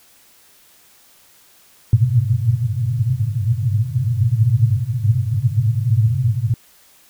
pink band-pass noise, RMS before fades -17 dBFS, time 1.93-6.54 s, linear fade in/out 2 ms, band 100 to 130 Hz, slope 96 dB/octave, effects white hiss -51 dBFS RMS until 7.09 s

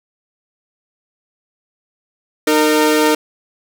sawtooth tone pair together, 305.8 / 460.8 Hz, D#4 / A#4, -30 / -20 cents, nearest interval perfect fifth, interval 710 cents, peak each -10 dBFS, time 2.47-3.15 s, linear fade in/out 5 ms, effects none

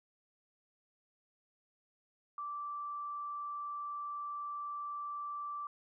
sine tone, 1168 Hz, D6, 10 cents flat, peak -38 dBFS, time 2.38-5.67 s, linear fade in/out 2 ms, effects none

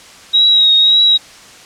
sine tone with vibrato, 3813 Hz, A#7, 38 cents sharp, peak -6 dBFS, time 0.33-1.18 s, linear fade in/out 20 ms, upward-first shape triangle, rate 1.8 Hz, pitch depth 39 cents each way, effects white hiss -38 dBFS RMS until 1.65 s + low-pass 7000 Hz 12 dB/octave

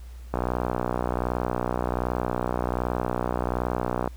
click train, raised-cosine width 1 ms, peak -11 dBFS, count 230, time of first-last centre 0.34-4.076 s, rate 61.3 Hz, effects added 60 Hz sine -38 dBFS peak until 4.16 s + pink hiss -56 dBFS RMS until 4.16 s

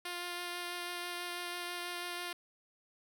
5% pulse tone with vibrato, 351.7 Hz, F4, 12 cents sharp, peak -27 dBFS, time 0.05-2.33 s, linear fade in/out 5 ms, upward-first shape sine, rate 6.1 Hz, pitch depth 10 cents each way, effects none

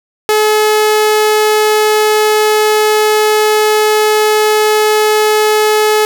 sawtooth tone, 427.6 Hz, A4, 49 cents flat, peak -4 dBFS, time 0.29-6.05 s, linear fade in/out 0 ms, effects none

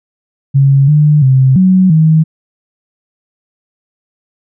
sine tone with pitch steps, 137.6 / 149.9 / 131.8 / 186.4 / 158.3 Hz, C#3 / D3 / C3 / F#3 / D#3, -12 / +36 / +13 / +13 / +30 cents, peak -4 dBFS, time 0.54-2.24 s, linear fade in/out 20 ms, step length 340 ms, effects none

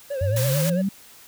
triangle tone with vibrato, 545 Hz, C#5, 29 cents flat, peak -23 dBFS, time 0.1-0.82 s, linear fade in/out 10 ms, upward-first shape triangle, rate 9 Hz, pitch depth 110 cents each way
sine linear sweep, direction up, 87.31 to 200.6 Hz, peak -20 dBFS, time 0.21-0.89 s, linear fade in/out 5 ms
white high-pass noise, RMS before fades -29 dBFS, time 0.36-0.7 s, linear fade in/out 5 ms, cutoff 800 Hz, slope 24 dB/octave
effects white hiss -48 dBFS RMS until 1.27 s

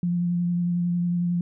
sine tone with vibrato, 174.61 Hz, F3, in tune, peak -21 dBFS, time 0.03-1.41 s, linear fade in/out 2 ms, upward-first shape sine, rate 11 Hz, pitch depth 16 cents each way, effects none

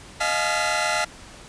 sawtooth tone cluster, 621 / 703 / 853 / 1378 / 2012 Hz, D#5 / F5 / G#5 / F6 / B6, -3 / +11 / +46 / -24 / +32 cents, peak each -24 dBFS, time 0.2-1.05 s, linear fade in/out 10 ms, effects pink hiss -44 dBFS RMS until 1.48 s + resampled to 22050 Hz

